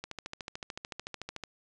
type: click train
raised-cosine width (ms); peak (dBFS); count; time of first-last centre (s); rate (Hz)
0.2; -21; 20; 0.04-1.437; 13.6
effects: resampled to 22050 Hz